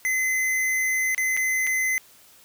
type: tone with dropouts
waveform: square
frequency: 2044 Hz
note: C7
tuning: 41 cents flat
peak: -22 dBFS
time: 0.05-1.98 s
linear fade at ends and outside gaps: 0 ms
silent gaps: 1.147-1.179 / 1.367-1.373 / 1.668-1.672 s
effects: white hiss -53 dBFS RMS until 2.44 s